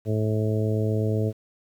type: harmonic tone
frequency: 108.2 Hz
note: A2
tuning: 29 cents flat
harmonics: 1 / 2 / 3 / 4 / 5 / 6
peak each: -23 / -30 / -32 / -29 / -34 / -36 dBFS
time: 0.05-1.33 s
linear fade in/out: 50 ms
effects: 9-bit